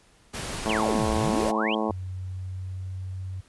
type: noise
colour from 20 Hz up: pink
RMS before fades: -33 dBFS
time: 0.33-1.52 s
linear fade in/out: 20 ms
type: harmonic tone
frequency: 109 Hz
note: A2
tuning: 16 cents flat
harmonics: 2 / 3 / 4 / 5 / 6 / 7 / 8 / 9 / 10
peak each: -29 / -31 / -32 / -33 / -34 / -34 / -35 / -36 / -36 dBFS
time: 0.66-1.91 s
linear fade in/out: 0 ms
type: exponential two-way sweep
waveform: sine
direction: down then up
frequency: 3322 to 56.5 to 3322 Hz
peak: -27 dBFS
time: 0.69-1.75 s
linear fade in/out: 5 ms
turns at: 1.11 s
type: tone with pitch glide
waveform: sine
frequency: 92.7 to 93.78 Hz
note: F#2 to F#2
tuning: +4 to +24 cents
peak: -31 dBFS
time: 1.89-3.41 s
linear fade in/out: 10 ms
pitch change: +20 cents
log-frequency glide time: 2.14-3.29 s
effects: pink hiss -59 dBFS RMS until 3.48 s + resampled to 24000 Hz